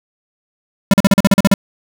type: tone bursts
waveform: square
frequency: 197.3 Hz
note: G3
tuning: 11 cents sharp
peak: -6 dBFS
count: 10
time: 0.91-1.54 s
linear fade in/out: 2 ms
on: 27 ms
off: 40 ms
effects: none